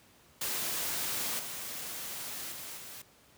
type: noise with level steps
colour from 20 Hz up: white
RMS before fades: -34 / -40 / -43 / -46 dBFS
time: 0.41-3.02 s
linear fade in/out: 5 ms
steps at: 1.39 / 2.52 / 2.77 s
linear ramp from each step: 2 ms
effects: pink hiss -61 dBFS RMS until 3.37 s + high-pass 80 Hz 12 dB/octave